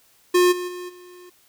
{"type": "tone with level steps", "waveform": "square", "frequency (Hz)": 358.2, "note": "F4", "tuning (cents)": 44, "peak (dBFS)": [-14, -27, -32, -43], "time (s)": [0.34, 1.3], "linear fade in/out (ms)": 10, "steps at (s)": [0.51, 0.67, 0.88], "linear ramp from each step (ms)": 20, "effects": ["white hiss -58 dBFS RMS until 1.48 s"]}